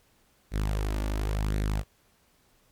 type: tone with flanger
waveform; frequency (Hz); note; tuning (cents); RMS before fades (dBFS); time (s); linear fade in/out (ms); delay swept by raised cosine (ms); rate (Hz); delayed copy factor
sawtooth; 51.8; G#1; -4; -28; 0.51-1.84; 50; 0.48 to 3.48; 0.93; +0.55
effects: pink hiss -65 dBFS RMS until 2.71 s + MP3 96 kbps